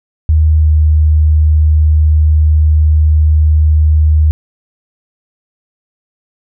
sine tone with pitch glide, 77.78 to 76.98 Hz, D#2 to D#2, 0 to -18 cents, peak -5 dBFS, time 0.29-4.31 s, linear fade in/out 0 ms, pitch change -18 cents, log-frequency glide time 0.6-0.66 s, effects none

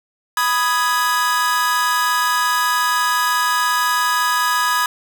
45% pulse chord, G# minor, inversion first, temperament equal with one note detuned, 987.8 / 1244.5 / 1667.9 Hz, B5 / D#6 / G#6, 0 / 0 / +7 cents, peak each -20 dBFS, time 0.37-4.86 s, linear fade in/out 2 ms, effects none

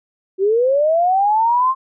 sine linear sweep, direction up, 369.4 to 1068 Hz, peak -12 dBFS, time 0.38-1.75 s, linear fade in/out 50 ms, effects none

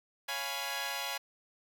10% pulse chord, C# dominant seventh, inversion none, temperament equal, 554.4 / 698.5 / 830.6 / 987.8 Hz, C#5 / E#5 / G#5 / B5, 0 / 0 / 0 / 0 cents, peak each -34 / -33 / -30 / -32 dBFS, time 0.28-1.18 s, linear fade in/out 10 ms, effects none

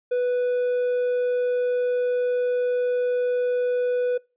triangle tone, 493.9 Hz, B4, in tune, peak -18 dBFS, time 0.11-4.18 s, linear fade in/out 10 ms, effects noise-tail reverb RT60 0.3 s tail -25 dB re dry + resampled to 8000 Hz

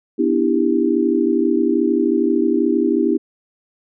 sine chord, E minor seventh, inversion second, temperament just, 247.2 / 296.7 / 329.6 / 395.6 Hz, B3 / D4 / E4 / G4, +2 / +18 / 0 / +16 cents, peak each -20 / -20 / -18 / -20 dBFS, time 0.18-3.18 s, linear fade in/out 20 ms, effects none

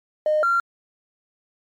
triangle tone pair in turn, 612 / 1377.7 Hz, D#5 / F6, -29 / -24 cents, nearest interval octave + major second, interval 1405 cents, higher second, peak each -13 dBFS, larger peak neither, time 0.26-0.43 / 0.43-0.6 s, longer neither, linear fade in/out 2 ms, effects tanh soft clip ceiling -14 dBFS + MP3 96 kbps

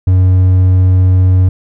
triangle tone, 92.5 Hz, F#2, in tune, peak -3 dBFS, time 0.07-1.49 s, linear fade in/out 5 ms, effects none

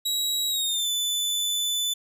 sawtooth tone with pitch glide, 3862 to 3501 Hz, B7 to A7, -39 to -9 cents, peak -21 dBFS, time 0.05-1.94 s, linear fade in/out 10 ms, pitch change -170 cents, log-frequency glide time 0.48-0.89 s, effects none

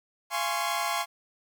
sawtooth chord, Db major seventh, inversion first, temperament equal with one note detuned, 687.6 / 830.6 / 1046.5 / 1108.7 Hz, F5 / Ab5 / C6 / Db6, -27 / 0 / 0 / 0 cents, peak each -29 dBFS, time 0.3-1.06 s, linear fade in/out 50 ms, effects 10-bit

